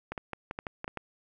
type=clicks; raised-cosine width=0.5 ms; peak=-20 dBFS; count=9; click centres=0.12 / 0.178 / 0.333 / 0.511 / 0.589 / 0.668 / 0.844 / 0.879 / 0.973 s; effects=none